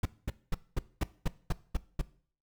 brown noise bursts, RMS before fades -27 dBFS, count 9, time 0.03-2.015 s, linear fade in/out 5 ms, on 25 ms, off 220 ms, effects noise-tail reverb RT60 0.5 s tail -19 dB re dry

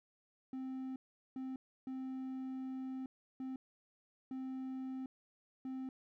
triangle tone bursts at uneven times, 261.6 Hz, C4, in tune, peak -38 dBFS, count 6, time 0.53-0.96 / 1.36-1.56 / 1.87-3.06 / 3.4-3.56 / 4.31-5.06 / 5.65-5.89 s, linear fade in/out 2 ms, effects none

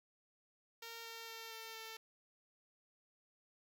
5% pulse tone with pitch steps, 460 / 456.6 / 453.1 / 449.8 / 446.4 Hz, A#4 / A#4 / A#4 / A4 / A4, -23 / -36 / -49 / +38 / +25 cents, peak -36 dBFS, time 0.82-1.97 s, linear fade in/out 5 ms, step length 230 ms, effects none

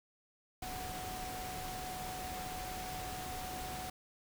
sine tone in noise, 740 Hz, F#5, in tune, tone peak -43 dBFS, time 0.62-3.9 s, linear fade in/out 5 ms, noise pink, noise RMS -44 dBFS, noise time 0.62-3.9 s, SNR -2 dB, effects none

